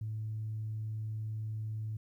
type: tone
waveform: sine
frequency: 108.9 Hz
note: A2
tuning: 17 cents flat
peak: -34 dBFS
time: 0.01-1.97 s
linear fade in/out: 5 ms
effects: tanh soft clip ceiling -30 dBFS + 12-bit